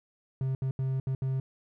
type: tone bursts at uneven times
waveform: triangle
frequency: 132.3 Hz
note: C3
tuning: 20 cents sharp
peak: -25 dBFS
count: 5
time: 0.41-0.55 / 0.62-0.71 / 0.79-1 / 1.07-1.15 / 1.22-1.4 s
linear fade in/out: 2 ms
effects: none